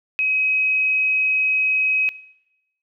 sine tone, 2539 Hz, D#7, 34 cents sharp, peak -17 dBFS, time 0.19-2.09 s, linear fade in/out 0 ms, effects noise-tail reverb RT60 0.9 s tail -19 dB re dry

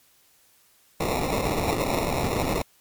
blue noise with sample-and-hold, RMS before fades -25 dBFS, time 1-2.62 s, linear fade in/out 5 ms, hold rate 1575 Hz, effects white hiss -60 dBFS RMS until 2.8 s + MP3 96 kbps

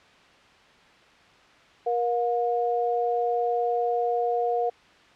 sine tone pair together, 474.6 / 715.1 Hz, A#4 / F5, +31 / +41 cents, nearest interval perfect fifth, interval 710 cents, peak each -25 dBFS, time 1.86-4.7 s, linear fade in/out 10 ms, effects white hiss -54 dBFS RMS until 5.15 s + low-pass 3000 Hz 12 dB/octave

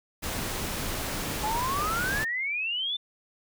pink noise, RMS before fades -32 dBFS, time 0.22-2.25 s, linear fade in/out 20 ms
sine exponential sweep, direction up, 830.6 to 3584 Hz, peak -27 dBFS, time 1.43-2.97 s, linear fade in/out 10 ms
effects none

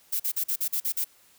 violet noise bursts, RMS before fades -27 dBFS, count 8, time 0.12-1.045 s, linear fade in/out 10 ms, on 78 ms, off 43 ms, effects white hiss -59 dBFS RMS until 1.38 s

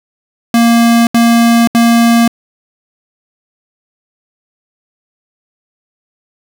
square tone bursts, 233.1 Hz, A#3, in tune, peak -6 dBFS, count 3, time 0.54-2.278 s, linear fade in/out 2 ms, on 530 ms, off 74 ms, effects none

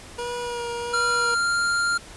25% pulse tone with vibrato, 478.8 Hz, A#4, 46 cents sharp, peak -24 dBFS, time 0.18-1.35 s, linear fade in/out 10 ms, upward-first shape sine, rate 1.4 Hz, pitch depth 21 cents each way
square tone with pitch glide, 1385 to 1395.4 Hz, F6 to F6, -15 to -2 cents, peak -21 dBFS, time 0.93-1.98 s, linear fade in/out 10 ms, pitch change +13 cents, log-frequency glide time 1.14-1.57 s
effects pink hiss -43 dBFS RMS until 2.16 s + resampled to 24000 Hz

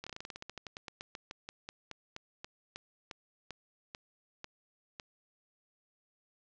slowing click train, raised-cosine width 0.2 ms, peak -25 dBFS, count 29, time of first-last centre 0.04-4.998 s, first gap 26 ms, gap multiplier 1.12, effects resampled to 16000 Hz + 9-bit

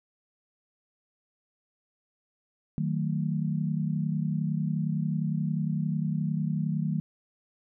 sine chord, D# diminished, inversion none, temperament just, 155.56 / 186.68 / 224 Hz, D#3 / F#3 / A3, 0 / +16 / +31 cents, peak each -28 / -31 / -33 dBFS, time 2.78-7 s, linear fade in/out 0 ms, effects none

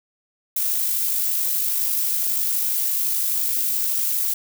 violet noise with amplitude modulation, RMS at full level -21 dBFS, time 0.56-4.34 s, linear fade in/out 5 ms, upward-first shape sine, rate 51.9 Hz, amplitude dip 25%, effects none

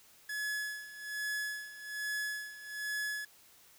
45% pulse tone with tremolo, 1700 Hz, G#6, 40 cents sharp, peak -33 dBFS, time 0.29-3.25 s, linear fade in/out 5 ms, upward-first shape sine, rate 1.2 Hz, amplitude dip 80%, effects white hiss -61 dBFS RMS until 3.78 s

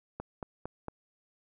click train, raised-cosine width 1 ms, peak -23 dBFS, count 4, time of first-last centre 0.2-0.883 s, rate 4.39 Hz, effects none

